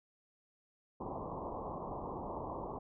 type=low-pass noise; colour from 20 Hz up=white; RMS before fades=-42 dBFS; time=1-2.79 s; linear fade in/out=10 ms; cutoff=1100 Hz; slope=96 dB/octave; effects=none